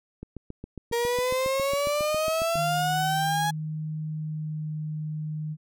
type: click train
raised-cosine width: 3 ms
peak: -24 dBFS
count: 18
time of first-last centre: 0.23-2.556 s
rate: 7.31 Hz
type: exponential sweep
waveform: 35% pulse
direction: up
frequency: 466.2 to 840 Hz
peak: -22 dBFS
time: 0.92-3.51 s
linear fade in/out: 10 ms
type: tone with pitch glide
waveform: sine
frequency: 155.2 to 153.86 Hz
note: D#3 to D#3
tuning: -4 to -19 cents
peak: -29 dBFS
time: 2.54-5.57 s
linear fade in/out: 50 ms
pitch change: -15 cents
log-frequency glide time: 4.07-4.72 s
effects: none